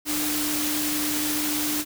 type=tone in noise; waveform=sine; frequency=300 Hz; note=D4; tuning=37 cents sharp; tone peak=-28 dBFS; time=0.05-1.85 s; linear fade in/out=50 ms; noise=white; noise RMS=-27 dBFS; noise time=0.05-1.85 s; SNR=-4 dB; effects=none